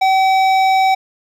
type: tone with hard clipping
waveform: sine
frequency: 764 Hz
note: G5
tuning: 45 cents flat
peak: -12 dBFS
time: 0.01-0.95 s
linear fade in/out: 10 ms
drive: 12 dB
effects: none